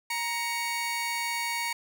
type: tone pair together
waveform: sawtooth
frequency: 938 / 2234 Hz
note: A#5 / C#7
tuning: +11 / +13 cents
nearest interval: octave + minor third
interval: 1502 cents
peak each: -28 dBFS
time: 0.1-1.73 s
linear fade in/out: 5 ms
effects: none